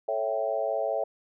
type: chord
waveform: sine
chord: A dominant seventh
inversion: none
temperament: equal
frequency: 440 / 554.4 / 659.3 / 784 Hz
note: A4 / C#5 / E5 / G5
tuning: 0 / 0 / 0 / 0 cents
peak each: -34 / -30 / -29 / -34 dBFS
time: 0.08-1.04 s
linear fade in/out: 5 ms
effects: none